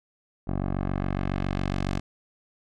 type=tone with low-pass filter sweep; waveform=10% pulse; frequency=47.22 Hz; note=F#1; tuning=36 cents sharp; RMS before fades=-28 dBFS; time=0.47-2 s; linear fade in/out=10 ms; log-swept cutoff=830 to 6700 Hz; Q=0.75; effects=none